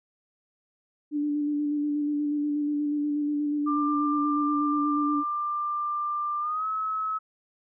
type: tone with vibrato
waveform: sine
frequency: 294 Hz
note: D4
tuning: 2 cents sharp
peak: -24 dBFS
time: 1.11-5.24 s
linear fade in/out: 50 ms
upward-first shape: square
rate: 8.3 Hz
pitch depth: 16 cents each way
type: tone with pitch glide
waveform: sine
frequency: 1189 to 1289.1 Hz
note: D6 to E6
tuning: +21 to -39 cents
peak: -26 dBFS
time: 3.66-7.19 s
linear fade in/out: 20 ms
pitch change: +140 cents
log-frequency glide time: 6.4-6.66 s
effects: none